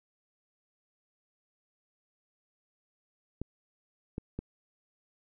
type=clicks; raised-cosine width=3 ms; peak=-22 dBFS; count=3; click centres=3.416 / 4.181 / 4.39 s; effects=none